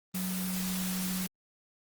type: tone in noise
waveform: sine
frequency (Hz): 185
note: F#3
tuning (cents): 0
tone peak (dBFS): -32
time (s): 0.14-1.27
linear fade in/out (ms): 10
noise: white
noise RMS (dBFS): -37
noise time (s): 0.14-1.27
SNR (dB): +2
effects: Opus 24 kbps